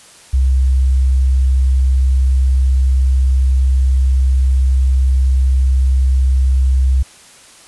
sine tone, 65.41 Hz, C2, in tune, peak -9 dBFS, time 0.33-7.03 s, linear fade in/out 10 ms, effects white hiss -42 dBFS RMS until 7.67 s + resampled to 24000 Hz

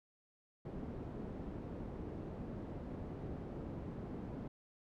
white low-pass noise, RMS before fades -45 dBFS, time 0.65-4.48 s, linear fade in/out 5 ms, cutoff 310 Hz, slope 12 dB/octave, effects none

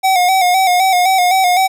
square tone with vibrato, 740 Hz, F#5, in tune, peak -10 dBFS, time 0.03-1.68 s, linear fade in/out 20 ms, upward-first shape square, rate 3.9 Hz, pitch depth 53 cents each way, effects none

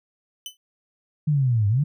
sawtooth tone with exponential decay, 3022 Hz, F#7, 36 cents sharp, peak -25 dBFS, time 0.46-0.57 s, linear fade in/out 1 ms, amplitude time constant 23 ms
sine linear two-way sweep, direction down then up, 155.56 to 98.3 to 155.56 Hz, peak -17 dBFS, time 1.27-1.84 s, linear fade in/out 10 ms, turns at 1.68 s
effects none

